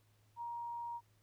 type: tone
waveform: sine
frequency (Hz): 943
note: A#5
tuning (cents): +20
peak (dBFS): -40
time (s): 0.36-1.01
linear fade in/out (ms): 50
effects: added 106 Hz sine -69 dBFS peak until 1.22 s + pink hiss -75 dBFS RMS until 1.22 s